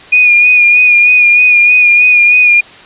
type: tone with vibrato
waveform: sine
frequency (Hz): 2450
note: D#7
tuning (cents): -27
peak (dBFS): -3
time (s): 0.12-2.61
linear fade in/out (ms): 10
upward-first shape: sine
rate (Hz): 3.2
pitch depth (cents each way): 31
effects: white hiss -34 dBFS RMS until 2.85 s + resampled to 8000 Hz